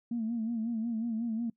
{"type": "tone with vibrato", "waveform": "sine", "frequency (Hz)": 228.1, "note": "A#3", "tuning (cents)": -37, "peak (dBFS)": -29, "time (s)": [0.11, 1.5], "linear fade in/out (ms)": 5, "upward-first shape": "sine", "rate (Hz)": 5.5, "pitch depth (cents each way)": 75, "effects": ["noise-tail reverb RT60 0.1 s tail -24 dB re dry", "tanh soft clip ceiling -25 dBFS"]}